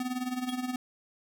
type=tone with tremolo; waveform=square; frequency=251.8 Hz; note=B3; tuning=34 cents sharp; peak=-29 dBFS; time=0-0.76 s; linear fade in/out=2 ms; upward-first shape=sine; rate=19 Hz; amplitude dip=70%
type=tone with exponential decay; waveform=square; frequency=3300 Hz; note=G#7; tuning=12 cents flat; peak=-35 dBFS; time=0.49-0.62 s; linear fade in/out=0 ms; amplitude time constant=27 ms
effects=none